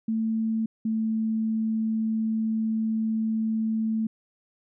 sine tone pair in turn, 222.5 / 221.1 Hz, A3 / A3, +20 / +9 cents, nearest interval unison, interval 11 cents, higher first, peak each -23 dBFS, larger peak neither, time 0.08-0.66 / 0.85-4.07 s, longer second, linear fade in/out 5 ms, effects none

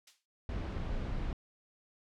violet noise with exponential decay, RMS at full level -37 dBFS, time 0.07-0.26 s, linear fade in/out 5 ms, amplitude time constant 40 ms
brown noise, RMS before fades -36 dBFS, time 0.49-1.33 s, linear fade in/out 2 ms
effects low-pass 4000 Hz 12 dB/octave

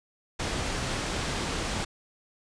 pink low-pass noise, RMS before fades -31 dBFS, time 0.39-1.85 s, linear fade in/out 10 ms, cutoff 7900 Hz, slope 12 dB/octave, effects resampled to 22050 Hz

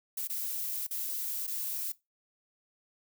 violet noise with dropouts, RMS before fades -35 dBFS, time 0.17-1.92 s, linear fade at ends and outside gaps 5 ms, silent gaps 0.274-0.296 / 0.868-0.908 / 1.468-1.476 s, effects noise-tail reverb RT60 0.2 s tail -19 dB re dry

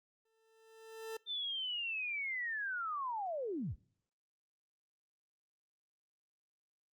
40% pulse tone with exponential growth, 445.4 Hz, A4, 21 cents sharp, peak -38 dBFS, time 0.25-1.17 s, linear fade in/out 5 ms, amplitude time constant 200 ms
sine linear sweep, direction down, 3592 to 35.6 Hz, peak -36 dBFS, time 1.26-3.76 s, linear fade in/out 50 ms
effects noise-tail reverb RT60 0.6 s tail -25 dB re dry + Opus 48 kbps

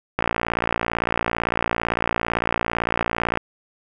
click train, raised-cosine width 0.5 ms, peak -5 dBFS, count 185, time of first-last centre 0.19-3.373 s, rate 57.8 Hz, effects none

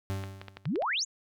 40% pulse tone with exponential decay, 97 Hz, G2, 18 cents flat, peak -28 dBFS, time 0.1-0.79 s, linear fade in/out 0 ms, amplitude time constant 150 ms
clicks, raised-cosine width 0.3 ms, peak -25 dBFS, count 7, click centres 0.238 / 0.415 / 0.483 / 0.57 / 0.655 / 0.758 / 0.822 s
sine exponential sweep, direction up, 113.8 to 7459 Hz, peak -27 dBFS, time 0.65-1.05 s, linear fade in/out 20 ms
effects none

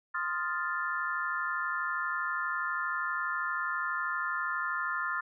sine chord, F dominant seventh, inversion second, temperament equal, 1046.5 / 1244.5 / 1396.9 / 1760 Hz, C6 / Eb6 / F6 / A6, 0 / 0 / 0 / 0 cents, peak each -37 / -37 / -34 / -35 dBFS, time 0.14-5.21 s, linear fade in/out 10 ms, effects none

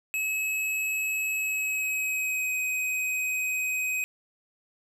square tone with pitch glide, 2574 to 2517 Hz, E7 to D#7, -42 to +19 cents, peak -27 dBFS, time 0.14-4.04 s, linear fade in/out 0 ms, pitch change -39 cents, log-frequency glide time 1.37-2.55 s, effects none

